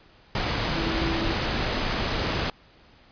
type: tone in noise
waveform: sine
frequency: 329.6 Hz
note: E4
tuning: in tune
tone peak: -29 dBFS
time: 0.76-1.33 s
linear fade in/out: 2 ms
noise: pink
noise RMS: -26 dBFS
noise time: 0.35-2.5 s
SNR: -6 dB
effects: pink hiss -55 dBFS RMS until 3.11 s + resampled to 11025 Hz